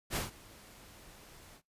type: noise with ADSR envelope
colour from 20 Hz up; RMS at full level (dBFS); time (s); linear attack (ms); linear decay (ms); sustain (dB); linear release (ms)
pink; -33; 0.1-1.62; 54; 150; -22; 71
effects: noise-tail reverb RT60 0.2 s tail -23 dB re dry + resampled to 32000 Hz